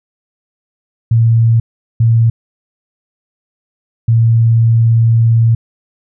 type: tone bursts at uneven times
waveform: sine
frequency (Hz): 114.7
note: A#2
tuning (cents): -28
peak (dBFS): -6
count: 3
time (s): 1.11-1.6 / 2-2.3 / 4.08-5.55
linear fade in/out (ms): 5
effects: none